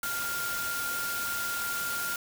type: tone in noise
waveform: sine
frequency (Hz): 1400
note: F6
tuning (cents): +4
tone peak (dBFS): -32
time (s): 0.03-2.16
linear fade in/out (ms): 2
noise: white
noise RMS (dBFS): -35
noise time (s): 0.03-2.16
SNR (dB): 0
effects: none